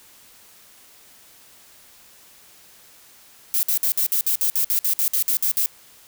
violet noise bursts, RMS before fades -20 dBFS, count 15, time 3.54-5.66 s, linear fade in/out 0 ms, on 90 ms, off 55 ms, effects white hiss -50 dBFS RMS until 6.07 s

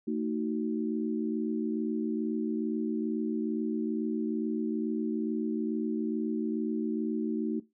sine chord, D# diminished, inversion second, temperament just, 224 / 311.1 / 373.4 Hz, A3 / D#4 / F#4, +31 / 0 / +16 cents, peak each -31 / -33 / -35 dBFS, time 0.07-7.6 s, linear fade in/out 10 ms, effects noise-tail reverb RT60 0.2 s tail -18 dB re dry

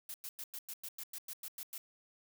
blue noise bursts, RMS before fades -44 dBFS, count 12, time 0.09-1.78 s, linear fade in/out 2 ms, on 51 ms, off 98 ms, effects none

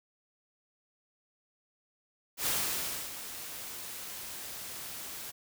white noise with ADSR envelope, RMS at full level -30 dBFS, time 2.37-5.32 s, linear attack 90 ms, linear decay 640 ms, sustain -12 dB, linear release 23 ms, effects none

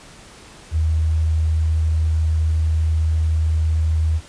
sine tone, 79.4 Hz, D#2, 36 cents sharp, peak -15 dBFS, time 0.71-4.21 s, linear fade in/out 50 ms, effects pink hiss -43 dBFS RMS until 4.28 s + resampled to 22050 Hz

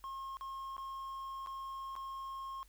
triangle tone with dropouts, 1075 Hz, C6, 47 cents sharp, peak -39 dBFS, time 0.04-2.63 s, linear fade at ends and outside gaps 0 ms, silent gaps 0.37-0.41 / 0.767-0.78 / 1.462-1.471 / 1.954-1.963 s, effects added 47 Hz sine -61 dBFS peak until 2.68 s + white hiss -69 dBFS RMS until 2.68 s

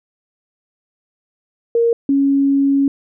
sine tone pair in turn, 465.9 / 277 Hz, A#4 / C#4, -1 / -1 cents, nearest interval major sixth, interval 900 cents, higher first, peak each -11 dBFS, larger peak neither, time 1.75-1.93 / 2.09-2.88 s, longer second, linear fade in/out 2 ms, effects none

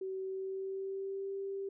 sine tone with pitch glide, 380.2 to 392.2 Hz, F#4 to G4, +47 to +1 cents, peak -36 dBFS, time 0.01-1.69 s, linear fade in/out 5 ms, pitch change +54 cents, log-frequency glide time 0.21-1.32 s, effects none

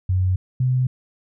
sine tone pair in turn, 92.5 / 127.75 Hz, F#2 / C3, 0 / -41 cents, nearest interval tritone, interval 559 cents, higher second, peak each -16 dBFS, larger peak neither, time 0.09-0.36 / 0.6-0.87 s, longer neither, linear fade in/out 5 ms, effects none

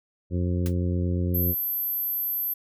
harmonic tone, 88.6 Hz, F2, 25 cents sharp, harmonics 1 / 2 / 3 / 4 / 5 / 6, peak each -24 / -29 / -33 / -34 / -40 / -40 dBFS, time 0.3-1.55 s, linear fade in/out 50 ms
white noise with exponential decay, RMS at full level -34 dBFS, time 0.66-0.75 s, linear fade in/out 0 ms, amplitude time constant 18 ms
sine tone, 12270 Hz, G9, 38 cents flat, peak -25 dBFS, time 1.34-2.54 s, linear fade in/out 10 ms
effects none

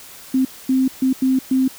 sine tone bursts at uneven times, 261.6 Hz, C4, in tune, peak -13 dBFS, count 5, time 0.34-0.45 / 0.69-0.88 / 1.02-1.13 / 1.22-1.39 / 1.51-1.68 s, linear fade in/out 5 ms, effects white hiss -40 dBFS RMS until 1.78 s

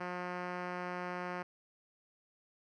5% pulse tone with low-pass filter, 179.1 Hz, F3, 44 cents sharp, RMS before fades -40 dBFS, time 0-1.43 s, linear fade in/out 10 ms, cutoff 2400 Hz, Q 0.54, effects none

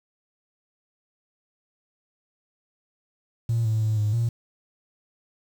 triangle tone with pitch steps, 115.5 / 109.9 / 108.9 / 105.6 / 116.6 Hz, A#2 / A2 / A2 / G#2 / A#2, -16 / -2 / -17 / +29 / +1 cents, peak -17 dBFS, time 3.49-4.29 s, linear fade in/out 5 ms, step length 160 ms, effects tanh soft clip ceiling -17 dBFS + 8-bit

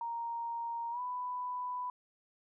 sine tone with pitch glide, 932.3 to 993.5 Hz, A#5 to B5, 0 to +10 cents, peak -35 dBFS, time 0.01-1.9 s, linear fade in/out 2 ms, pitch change +110 cents, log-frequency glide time 0.91-1 s, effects none

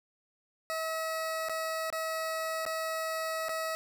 20% pulse tone with dropouts, 643 Hz, E5, 43 cents flat, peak -27 dBFS, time 0.7-3.75 s, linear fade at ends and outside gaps 0 ms, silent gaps 1.486-1.495 / 1.902-1.926 / 2.653-2.663 / 3.485-3.492 s, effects none

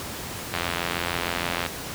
click train, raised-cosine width 0.3 ms, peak -9 dBFS, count 98, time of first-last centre 0.54-1.663 s, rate 86.4 Hz, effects pink hiss -34 dBFS RMS until 1.94 s + high-pass 60 Hz 12 dB/octave

